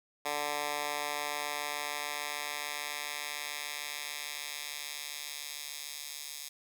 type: tone with high-pass filter sweep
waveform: 10% pulse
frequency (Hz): 146.83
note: D3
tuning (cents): 0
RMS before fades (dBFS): -38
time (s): 0.25-6.49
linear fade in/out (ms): 10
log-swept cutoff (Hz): 730 to 4700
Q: 0.77
effects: none